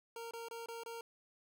25% pulse tone bursts, 462.1 Hz, A#4, 15 cents flat, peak -40 dBFS, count 5, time 0.16-1.01 s, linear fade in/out 2 ms, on 150 ms, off 25 ms, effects none

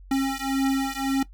square beating tone pair, 269.2 / 271 Hz, C4 / C#4, +49 / -39 cents, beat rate 1.8 Hz, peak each -26 dBFS, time 0.11-1.23 s, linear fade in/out 5 ms, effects noise-tail reverb RT60 0.1 s tail -17 dB re dry + added 46 Hz sine -43 dBFS peak until 1.33 s

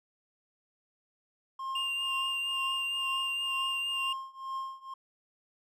triangle tone with tremolo, 1065 Hz, C6, 30 cents sharp, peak -30 dBFS, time 1.59-4.94 s, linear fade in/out 5 ms, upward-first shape triangle, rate 2.1 Hz, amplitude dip 95%
triangle tone with vibrato, 2800 Hz, F7, 4 cents sharp, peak -29 dBFS, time 1.75-4.13 s, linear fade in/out 5 ms, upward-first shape triangle, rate 4.3 Hz, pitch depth 17 cents each way
effects none

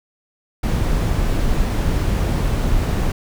brown noise, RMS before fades -18 dBFS, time 0.63-3.12 s, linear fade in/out 5 ms, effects none

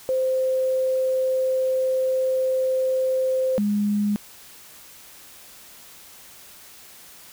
sine tone pair in turn, 520 / 206.4 Hz, C5 / G#3, -11 / -10 cents, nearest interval octave + major third, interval 1599 cents, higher first, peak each -19 dBFS, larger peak neither, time 0.09-3.58 / 3.58-4.16 s, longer first, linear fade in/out 0 ms, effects white hiss -46 dBFS RMS until 7.32 s

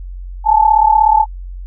sine tone pair together, 849 / 885.5 Hz, G#5 / A5, +38 / +11 cents, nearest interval minor second, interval 73 cents, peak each -10 dBFS, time 0.44-1.26 s, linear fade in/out 50 ms, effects added 45 Hz sine -25 dBFS peak until 1.66 s

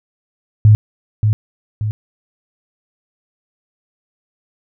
sine tone with echo, 106.8 Hz, G#2, 49 cents sharp, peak -4 dBFS, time 0.65-0.75 s, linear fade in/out 0 ms, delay 580 ms, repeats 2, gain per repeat -6 dB, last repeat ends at 1.91 s, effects none

